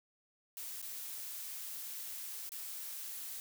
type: noise with dropouts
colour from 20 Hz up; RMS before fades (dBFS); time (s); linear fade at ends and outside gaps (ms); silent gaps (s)
blue; -44; 0.57-3.4; 1; 0.817-0.825 / 2.492-2.519
effects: none